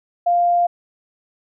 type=tone; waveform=sine; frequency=698.5 Hz; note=F5; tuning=in tune; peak=-13 dBFS; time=0.26-0.67 s; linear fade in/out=10 ms; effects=none